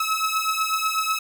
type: beating tone pair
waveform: sawtooth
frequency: 1288 / 1296.1 Hz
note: E6 / E6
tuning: -41 / -30 cents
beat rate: 8.1 Hz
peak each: -21 dBFS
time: 0-1.19 s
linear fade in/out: 5 ms
effects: none